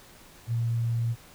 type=tone; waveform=sine; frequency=116.54 Hz; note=A#2; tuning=in tune; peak=-24 dBFS; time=0.47-1.16 s; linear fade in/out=50 ms; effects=pink hiss -52 dBFS RMS until 1.34 s